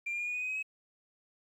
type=tone with pitch steps; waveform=sine; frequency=2379 / 2404 / 2429 / 2454 / 2480 / 2506 / 2532 / 2559 Hz; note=D7 / D7 / D#7 / D#7 / D#7 / D#7 / D#7 / D#7; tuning=+22 / +40 / -42 / -25 / -6 / +12 / +30 / +48 cents; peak=-31 dBFS; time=0.06-0.628 s; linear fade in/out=10 ms; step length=71 ms; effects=tanh soft clip ceiling -30 dBFS + 11-bit